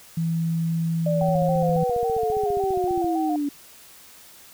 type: tone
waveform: sine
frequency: 164.81 Hz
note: E3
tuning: in tune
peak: -21 dBFS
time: 0.17-1.84 s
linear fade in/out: 5 ms
type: linear sweep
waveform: sine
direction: down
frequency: 595 to 282.4 Hz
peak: -22 dBFS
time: 1.06-3.49 s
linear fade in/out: 5 ms
type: tone with vibrato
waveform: sine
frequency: 740 Hz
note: F#5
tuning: in tune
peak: -25 dBFS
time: 1.21-3.36 s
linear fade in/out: 2 ms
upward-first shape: square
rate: 3.6 Hz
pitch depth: 56 cents each way
type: click train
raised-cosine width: 5 ms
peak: -26 dBFS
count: 28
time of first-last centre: 1.22-3.044 s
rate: 14.8 Hz
effects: white hiss -48 dBFS RMS until 4.53 s